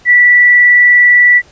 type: tone with vibrato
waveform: sine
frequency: 1957 Hz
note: B6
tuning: 16 cents flat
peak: -3 dBFS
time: 0.05-1.42 s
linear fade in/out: 50 ms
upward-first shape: square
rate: 20 Hz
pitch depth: 10 cents each way
effects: pink hiss -44 dBFS RMS until 1.51 s + resampled to 16000 Hz